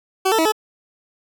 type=tone with pitch steps; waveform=20% pulse; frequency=379.7 / 444.6 / 322.4 / 430.6 Hz; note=F#4 / A4 / E4 / A4; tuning=+45 / +18 / -38 / -37 cents; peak=-10 dBFS; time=0.25-0.522 s; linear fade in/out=10 ms; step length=68 ms; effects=none